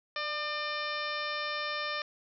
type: harmonic tone with a mistuned harmonic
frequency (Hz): 600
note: D5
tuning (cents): +37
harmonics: 1 / 2 / 3 / 4 / 5 / 6 / 7 / 8 / 9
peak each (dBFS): -40 / -37 / -38 / -40 / -45 / -42 / -45 / -47 / -44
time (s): 0.16-2.02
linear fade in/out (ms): 2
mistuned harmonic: 1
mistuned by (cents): -23
effects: none